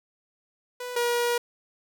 sawtooth tone pair in turn, 493.9 / 479 Hz, B4 / A#4, 0 / +47 cents, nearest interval minor second, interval 53 cents, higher first, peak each -29 / -19 dBFS, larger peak second, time 0.8-0.96 / 0.96-1.38 s, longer second, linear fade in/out 5 ms, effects none

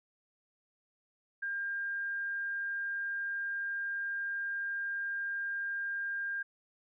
sine tone, 1603 Hz, G6, 38 cents sharp, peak -33 dBFS, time 1.42-6.43 s, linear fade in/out 10 ms, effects none

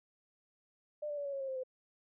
sine tone with pitch steps, 598 / 585.4 / 573 / 560.9 / 549 / 537.4 / 526 / 514.9 Hz, D5 / D5 / D5 / C#5 / C#5 / C5 / C5 / C5, +31 / -6 / -43 / +20 / -17 / +46 / +9 / -28 cents, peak -36 dBFS, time 1.02-1.636 s, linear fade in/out 10 ms, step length 77 ms, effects none

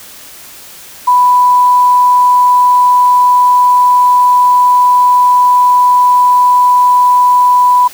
sine tone with quantisation, 990 Hz, B5, 4 cents sharp, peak -4 dBFS, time 1.07-7.88 s, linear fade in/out 10 ms, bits 5, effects white hiss -33 dBFS RMS until 7.93 s

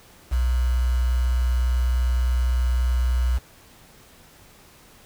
sine tone with quantisation, 61.74 Hz, B1, in tune, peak -18 dBFS, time 0.31-3.39 s, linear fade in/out 20 ms, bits 6, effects pink hiss -51 dBFS RMS until 5.05 s

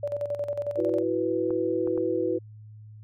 sine tone with tremolo, 579 Hz, D5, 25 cents flat, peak -25 dBFS, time 0.03-1.03 s, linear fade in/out 5 ms, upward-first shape square, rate 11 Hz, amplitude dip 65%
sine chord, E suspended second, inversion none, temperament equal, 329.6 / 370 / 493.9 Hz, E4 / F#4 / B4, 0 / 0 / 0 cents, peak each -28 / -28 / -28 dBFS, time 0.77-2.39 s, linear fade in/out 20 ms
clicks, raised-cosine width 1 ms, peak -26 dBFS, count 3, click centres 1.506 / 1.874 / 1.977 s
effects added 107 Hz sine -43 dBFS peak until 3.03 s

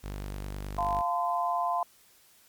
sawtooth tone, 49.56 Hz, G1, 20 cents sharp, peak -31 dBFS, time 0.03-1.02 s, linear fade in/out 20 ms
sine chord, F major, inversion none, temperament equal with one note detuned, 698.5 / 880 / 1024.4 Hz, F5 / A5 / C6, 0 / 0 / -37 cents, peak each -29 / -34 / -29 dBFS, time 0.78-1.83 s, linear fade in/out 2 ms
effects white hiss -60 dBFS RMS until 2.48 s + MP3 96 kbps

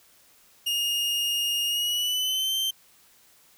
40% pulse tone with pitch glide, 2845 to 3120 Hz, F7 to G7, +31 to -9 cents, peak -23 dBFS, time 0.66-2.71 s, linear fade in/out 10 ms, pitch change +160 cents, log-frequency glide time 1.67-2.56 s, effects white hiss -58 dBFS RMS until 3.57 s

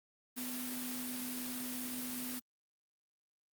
sine tone in noise, 250 Hz, B3, 21 cents sharp, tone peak -41 dBFS, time 0.36-2.4 s, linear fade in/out 20 ms, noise white, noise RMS -42 dBFS, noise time 0.36-2.4 s, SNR -2 dB, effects high-pass 150 Hz 12 dB/octave + Opus 32 kbps

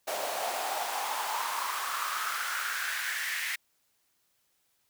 pink noise with high-pass filter sweep, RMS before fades -33 dBFS, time 0.07-3.56 s, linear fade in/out 10 ms, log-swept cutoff 600 to 2000 Hz, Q 4.7, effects white hiss -73 dBFS RMS until 4.89 s

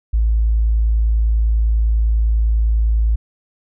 triangle tone with tanh clipping, 55 Hz, A1, in tune, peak -12 dBFS, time 0.13-3.16 s, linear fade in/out 10 ms, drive 4 dB, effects none

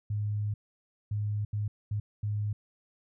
sine tone bursts at uneven times, 104.5 Hz, G#2, 11 cents sharp, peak -28 dBFS, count 5, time 0.1-0.54 / 1.11-1.45 / 1.53-1.68 / 1.91-2 / 2.23-2.53 s, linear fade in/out 5 ms, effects none

